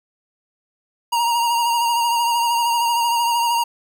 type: tone with vibrato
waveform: square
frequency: 939 Hz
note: A#5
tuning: 12 cents sharp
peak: -17 dBFS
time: 1.12-3.64 s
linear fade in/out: 10 ms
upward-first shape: sine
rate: 13 Hz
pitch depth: 31 cents each way
effects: none